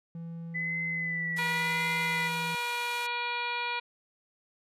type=tone; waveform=triangle; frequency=166.9 Hz; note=E3; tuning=22 cents sharp; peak=-35 dBFS; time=0.15-2.55 s; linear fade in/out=2 ms
type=tone with vibrato; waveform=sine; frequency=2000 Hz; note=B6; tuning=21 cents sharp; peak=-30 dBFS; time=0.54-2.29 s; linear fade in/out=20 ms; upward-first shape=sine; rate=0.89 Hz; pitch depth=45 cents each way
type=band-pass noise; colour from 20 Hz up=white; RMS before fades=-45 dBFS; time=1.36-3.07 s; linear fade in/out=10 ms; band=600 to 11000 Hz; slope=12 dB/octave
type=harmonic tone; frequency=480.6 Hz; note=B4; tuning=47 cents flat; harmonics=1 / 2 / 3 / 4 / 5 / 6 / 7 / 8 / 9; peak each=-44 / -34 / -39 / -44 / -34 / -46 / -43 / -44 / -45 dBFS; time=1.38-3.8 s; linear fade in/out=10 ms
effects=resampled to 32000 Hz